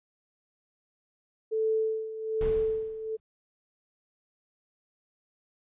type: tone with tremolo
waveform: sine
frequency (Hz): 440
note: A4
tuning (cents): 0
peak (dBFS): -23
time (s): 1.51-3.17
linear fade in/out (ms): 20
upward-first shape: sine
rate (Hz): 1.2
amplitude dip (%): 75
type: noise with exponential decay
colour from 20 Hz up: brown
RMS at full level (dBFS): -32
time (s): 2.41-3.2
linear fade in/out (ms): 2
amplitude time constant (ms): 170
effects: resampled to 8000 Hz